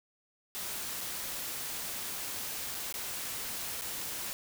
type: noise with dropouts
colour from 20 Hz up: white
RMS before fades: -38 dBFS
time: 0.55-4.33 s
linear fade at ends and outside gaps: 0 ms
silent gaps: 1.007-1.011 / 2.746-2.75 / 2.925-2.941 / 3.812-3.819 s
effects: none